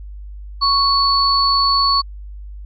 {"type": "tone pair together", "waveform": "sine", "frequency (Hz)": [1108.7, 4438], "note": ["C#6", "C#8"], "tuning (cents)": [0, 1], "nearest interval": "2 octaves", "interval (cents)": 2401, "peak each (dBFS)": -15, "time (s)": [0.61, 2.02], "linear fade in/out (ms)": 20, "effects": ["added 50 Hz sine -30 dBFS peak until 2.65 s"]}